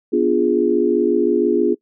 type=chord; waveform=sine; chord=B diminished seventh; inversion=none; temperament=equal; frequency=246.9 / 293.7 / 349.2 / 415.3 Hz; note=B3 / D4 / F4 / Ab4; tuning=0 / 0 / 0 / 0 cents; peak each=-21 / -21 / -17 / -18 dBFS; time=0.12-1.75 s; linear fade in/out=20 ms; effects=noise-tail reverb RT60 0.1 s tail -22 dB re dry